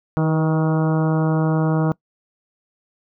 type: harmonic tone with a mistuned harmonic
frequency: 158.1 Hz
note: D#3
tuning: 28 cents sharp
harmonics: 1 / 2 / 3 / 4 / 5 / 6 / 7 / 8 / 9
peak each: -17 / -23 / -27 / -29 / -31 / -33 / -34 / -35 / -36 dBFS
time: 0.17-1.92 s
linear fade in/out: 0 ms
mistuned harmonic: 3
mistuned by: +23 cents
effects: noise-tail reverb RT60 0.1 s tail -23 dB re dry